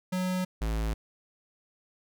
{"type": "tone pair in turn", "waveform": "square", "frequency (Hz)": [183.9, 54.67], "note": ["F#3", "A1"], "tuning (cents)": [-10, -10], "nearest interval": "octave + major sixth", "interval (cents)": 2100, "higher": "first", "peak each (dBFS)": -28, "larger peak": "neither", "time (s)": [[0.12, 0.45], [0.61, 0.94]], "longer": "neither", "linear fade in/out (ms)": 10, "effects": []}